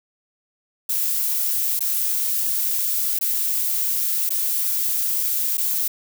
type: noise with dropouts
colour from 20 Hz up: violet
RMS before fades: -22 dBFS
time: 0.89-5.88 s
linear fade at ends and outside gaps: 5 ms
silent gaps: 1.793-1.806 / 3.189-3.21 / 4.293-4.304 / 5.572-5.579 s
effects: none